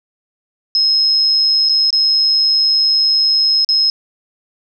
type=tone with dropouts; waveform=sine; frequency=5150 Hz; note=E8; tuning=41 cents flat; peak=-10 dBFS; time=0.75-3.9 s; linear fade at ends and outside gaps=1 ms; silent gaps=1.689-1.694 / 1.905-1.928 / 3.647-3.689 s; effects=none